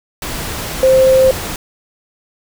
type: tone in noise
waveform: sine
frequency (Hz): 524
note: C5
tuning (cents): +2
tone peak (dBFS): -6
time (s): 0.83-1.31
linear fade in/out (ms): 2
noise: pink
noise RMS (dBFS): -23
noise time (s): 0.22-1.56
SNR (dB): +14
effects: none

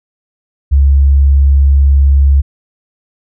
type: tone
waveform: sine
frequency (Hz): 69.3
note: C#2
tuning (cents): 0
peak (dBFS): -4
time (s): 0.71-2.42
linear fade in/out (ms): 20
effects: none

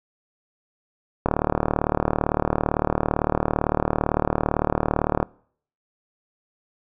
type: click train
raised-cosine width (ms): 1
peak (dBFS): -5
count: 151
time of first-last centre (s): 1.26-5.228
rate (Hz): 37.8
effects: noise-tail reverb RT60 0.6 s tail -25 dB re dry

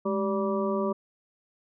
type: harmonic tone with a mistuned harmonic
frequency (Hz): 194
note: G3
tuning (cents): -18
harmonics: 1 / 2 / 3 / 5 / 6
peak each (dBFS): -29 / -29 / -31 / -36 / -35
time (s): 0.05-0.93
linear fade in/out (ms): 10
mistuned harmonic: 1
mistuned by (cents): +120
effects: none

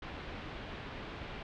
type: low-pass noise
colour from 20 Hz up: pink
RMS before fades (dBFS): -44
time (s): 0.02-1.43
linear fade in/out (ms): 5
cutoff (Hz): 3500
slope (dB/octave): 24
effects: none

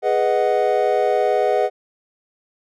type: chord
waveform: triangle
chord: G# minor seventh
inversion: none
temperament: equal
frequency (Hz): 415.3 / 493.9 / 622.3 / 740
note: G#4 / B4 / D#5 / F#5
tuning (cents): 0 / 0 / 0 / 0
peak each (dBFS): -19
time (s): 0.02-1.7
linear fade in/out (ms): 50
effects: none

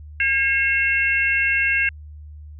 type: harmonic tone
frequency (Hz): 540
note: C#5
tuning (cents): -45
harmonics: 3 / 4 / 5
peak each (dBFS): -21 / -21 / -21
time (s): 0.2-1.89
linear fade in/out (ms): 2
effects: added 75 Hz sine -36 dBFS peak until 2.59 s

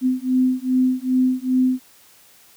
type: beating tone pair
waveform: sine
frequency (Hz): 254.9 / 257.4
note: C4 / C4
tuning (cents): -45 / -28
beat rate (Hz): 2.5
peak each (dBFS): -19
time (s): 0.01-1.8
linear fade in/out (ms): 50
effects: white hiss -51 dBFS RMS until 2.56 s + high-pass 60 Hz 12 dB/octave

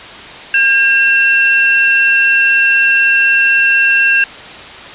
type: tone pair together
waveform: sine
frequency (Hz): 1610 / 2708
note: G6 / E7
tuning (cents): +46 / +46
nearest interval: major sixth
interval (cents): 900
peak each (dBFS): -10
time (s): 0.54-4.24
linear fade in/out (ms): 2
effects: white hiss -30 dBFS RMS until 4.94 s + resampled to 8000 Hz

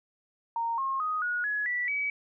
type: tone with pitch steps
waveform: sine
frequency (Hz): 925 / 1074.9 / 1249.1 / 1451.5 / 1686.7 / 1960 / 2278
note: A#5 / C6 / D#6 / F#6 / G#6 / B6 / C#7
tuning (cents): -14 / +46 / +6 / -34 / +26 / -14 / +47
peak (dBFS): -27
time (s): 0.56-2.1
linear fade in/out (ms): 2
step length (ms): 220
effects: none

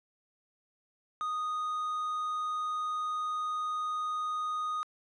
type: tone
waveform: triangle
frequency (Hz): 1240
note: D#6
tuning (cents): -6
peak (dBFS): -29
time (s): 1.21-4.83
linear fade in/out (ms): 0
effects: resampled to 22050 Hz

